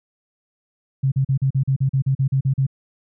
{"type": "tone bursts", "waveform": "sine", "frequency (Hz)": 134.5, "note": "C3", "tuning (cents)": 48, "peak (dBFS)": -15, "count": 13, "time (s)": [1.03, 2.667], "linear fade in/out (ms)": 10, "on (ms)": 89, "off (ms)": 40, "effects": []}